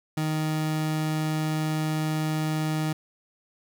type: tone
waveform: 30% pulse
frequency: 155.56 Hz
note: D#3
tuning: in tune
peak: -22 dBFS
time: 0.17-2.93 s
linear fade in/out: 5 ms
effects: none